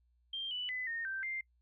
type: tone with pitch steps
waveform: sine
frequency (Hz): 3175 / 2972 / 2010 / 1841 / 1562 / 2100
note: G7 / F#7 / B6 / A#6 / G6 / C7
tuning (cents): +21 / +7 / +30 / -22 / -7 / +6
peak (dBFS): -36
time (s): 0.33-1.41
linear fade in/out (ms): 5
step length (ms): 180
effects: noise-tail reverb RT60 0.1 s tail -24 dB re dry + added 60 Hz sine -69 dBFS peak until 1.61 s